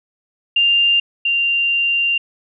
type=tone pair in turn; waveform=sine; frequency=2794 / 2780 Hz; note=F7 / F7; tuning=0 / -9 cents; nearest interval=unison; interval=9 cents; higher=first; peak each=-11 / -14 dBFS; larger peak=first; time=0.56-1 / 1.25-2.18 s; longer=second; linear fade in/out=5 ms; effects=none